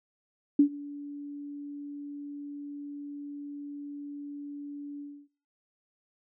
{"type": "tone with ADSR envelope", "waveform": "sine", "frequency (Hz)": 287.8, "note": "D4", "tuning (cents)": -35, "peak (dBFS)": -14, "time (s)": [0.59, 5.28], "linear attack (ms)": 5, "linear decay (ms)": 90, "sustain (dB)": -23, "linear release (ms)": 280, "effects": ["noise-tail reverb RT60 0.5 s tail -23 dB re dry"]}